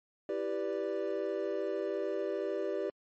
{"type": "chord", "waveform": "triangle", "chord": "E minor seventh", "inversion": "none", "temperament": "equal", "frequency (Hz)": [329.6, 392, 493.9, 587.3], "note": ["E4", "G4", "B4", "D5"], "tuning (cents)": [0, 0, 0, 0], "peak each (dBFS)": [-38, -33, -37, -35], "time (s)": [0.29, 2.9], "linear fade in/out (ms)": 2, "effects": ["MP3 32 kbps"]}